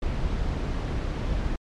brown noise, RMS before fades -27 dBFS, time 0.02-1.56 s, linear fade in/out 5 ms, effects low-pass 5000 Hz 12 dB/octave + MP3 64 kbps

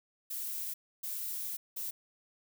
violet noise bursts at uneven times, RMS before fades -38 dBFS, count 3, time 0.3-0.74 / 1.03-1.57 / 1.76-1.91 s, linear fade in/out 10 ms, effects none

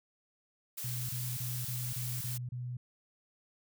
blue noise, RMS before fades -40 dBFS, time 0.77-2.38 s, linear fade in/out 10 ms
sine tone bursts, 123.47 Hz, B2, in tune, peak -36 dBFS, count 7, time 0.84-2.77 s, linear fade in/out 5 ms, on 250 ms, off 30 ms
effects none

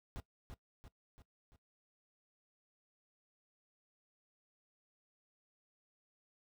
brown noise with echo, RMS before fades -44 dBFS, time 0.16-0.2 s, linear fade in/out 0 ms, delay 340 ms, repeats 4, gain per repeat -5 dB, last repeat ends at 1.56 s, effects noise-tail reverb RT60 0.1 s tail -18 dB re dry

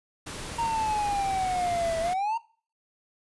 pink noise, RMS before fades -37 dBFS, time 0.26-2.14 s, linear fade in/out 10 ms
triangle exponential two-way sweep, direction down then up, 932.3 to 650 to 932.3 Hz, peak -23 dBFS, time 0.58-2.38 s, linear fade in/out 10 ms, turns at 2 s
effects noise-tail reverb RT60 0.4 s tail -20 dB re dry + resampled to 24000 Hz

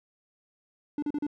triangle tone bursts, 293.7 Hz, D4, in tune, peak -25 dBFS, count 4, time 0.98-1.267 s, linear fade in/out 2 ms, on 44 ms, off 37 ms, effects none

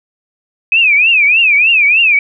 sine tone with vibrato, 2506 Hz, D#7, 12 cents sharp, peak -6 dBFS, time 0.72-2.19 s, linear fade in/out 2 ms, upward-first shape triangle, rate 3.3 Hz, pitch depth 210 cents each way, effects none

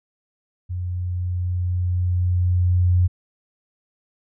sine tone with level ramp, 89.6 Hz, F2, 45 cents sharp, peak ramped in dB -24 to -13 dBFS, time 0.69-3.08 s, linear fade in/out 20 ms, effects none

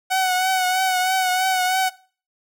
sawtooth tone with vibrato, 745 Hz, F#5, 12 cents sharp, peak -14 dBFS, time 0.1-1.9 s, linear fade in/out 20 ms, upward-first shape triangle, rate 3.1 Hz, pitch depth 40 cents each way, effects noise-tail reverb RT60 0.4 s tail -20 dB re dry

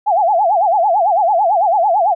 sine tone with vibrato, 756 Hz, F#5, 37 cents sharp, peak -10 dBFS, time 0.06-2.15 s, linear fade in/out 20 ms, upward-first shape sine, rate 9 Hz, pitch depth 230 cents each way, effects none

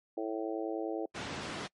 harmonic tone, 110 Hz, A2, in tune, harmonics 3 / 4 / 5 / 6 / 7, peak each -36 / -38 / -40 / -42 / -43 dBFS, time 0.17-1.06 s, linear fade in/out 5 ms
pink band-pass noise, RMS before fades -40 dBFS, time 1.14-1.68 s, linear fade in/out 20 ms, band 140 to 4500 Hz, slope 12 dB/octave
effects noise-tail reverb RT60 0.1 s tail -25 dB re dry + MP3 48 kbps

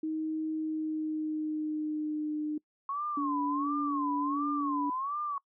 sine tone with pitch glide, 314.2 to 302.8 Hz, D#4 to D#4, +17 to -47 cents, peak -30 dBFS, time 0.03-2.58 s, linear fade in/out 5 ms, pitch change -64 cents, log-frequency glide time 0.52-2.36 s
sine tone with vibrato, 1089 Hz, C#6, 31 cents flat, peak -31 dBFS, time 2.89-5.38 s, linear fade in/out 2 ms, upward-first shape sine, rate 1.4 Hz, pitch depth 170 cents each way
sine tone, 289 Hz, D4, 28 cents flat, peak -30 dBFS, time 3.17-4.9 s, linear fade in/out 5 ms
effects noise-tail reverb RT60 0.1 s tail -24 dB re dry

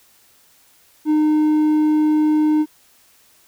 sine tone with hard clipping, 305.8 Hz, D#4, 30 cents flat, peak -14 dBFS, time 1.05-2.66 s, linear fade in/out 50 ms, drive 3 dB, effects white hiss -54 dBFS RMS until 3.47 s

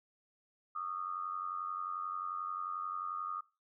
sine tone with amplitude modulation, 1230 Hz, D#6, 20 cents flat, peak -33 dBFS, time 0.75-3.41 s, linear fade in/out 10 ms, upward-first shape sine, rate 91.3 Hz, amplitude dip 80%, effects noise-tail reverb RT60 0.3 s tail -20 dB re dry

